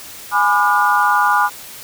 sine chord, G# diminished seventh, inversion none, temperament just, 830.6 / 996.7 / 1196.1 / 1435.3 Hz, G#5 / B5 / D6 / F6, 0 / +16 / +31 / +47 cents, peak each -17 dBFS, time 0.31-1.5 s, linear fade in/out 50 ms, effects white hiss -35 dBFS RMS until 1.83 s

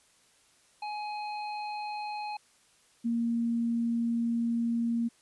harmonic tone, 839 Hz, G#5, 17 cents sharp, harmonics 1 / 3 / 5, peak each -34 / -44 / -47 dBFS, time 0.82-2.37 s, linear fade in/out 5 ms
sine tone, 233.1 Hz, A#3, in tune, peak -26 dBFS, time 3.04-5.09 s, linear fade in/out 20 ms
effects white hiss -64 dBFS RMS until 5.21 s + resampled to 24000 Hz

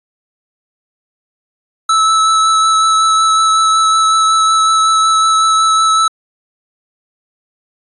square tone with vibrato, 1308 Hz, E6, 14 cents flat, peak -9 dBFS, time 1.89-6.08 s, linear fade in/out 5 ms, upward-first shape triangle, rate 5.4 Hz, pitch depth 13 cents each way, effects resampled to 24000 Hz

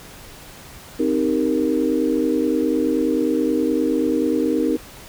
sine chord, C minor seventh, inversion none, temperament equal with one note detuned, 261.6 / 311.1 / 395 / 466.2 Hz, C4 / Eb4 / G4 / Bb4, 0 / 0 / +13 / 0 cents, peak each -22 / -20 / -26 / -23 dBFS, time 0.99-4.77 s, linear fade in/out 10 ms, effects pink hiss -41 dBFS RMS until 5.08 s

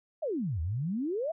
sine exponential two-way sweep, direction down then up, 684 to 75.6 to 684 Hz, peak -29 dBFS, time 0.22-1.32 s, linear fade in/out 10 ms, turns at 0.61 s, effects none

